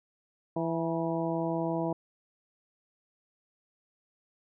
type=harmonic tone with a mistuned harmonic; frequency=165.6 Hz; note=E3; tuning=8 cents sharp; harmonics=1 / 2 / 3 / 4 / 5 / 6; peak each=-34 / -32 / -37 / -34 / -40 / -39 dBFS; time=0.56-1.93 s; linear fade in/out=5 ms; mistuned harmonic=6; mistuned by=-45 cents; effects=none